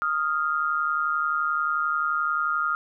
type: tone pair together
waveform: sine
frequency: 1245 / 1396.4 Hz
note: D#6 / F6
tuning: +1 / -1 cents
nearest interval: major second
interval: 198 cents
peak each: -25 dBFS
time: 0.02-2.75 s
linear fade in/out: 0 ms
effects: none